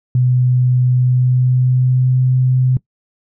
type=tone with pitch glide; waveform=sine; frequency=125.7 to 128.19 Hz; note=B2 to C3; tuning=+31 to -35 cents; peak=-10 dBFS; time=0.15-2.77 s; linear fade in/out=2 ms; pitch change=+34 cents; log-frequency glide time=0.96-2.23 s; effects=noise-tail reverb RT60 0.1 s tail -20 dB re dry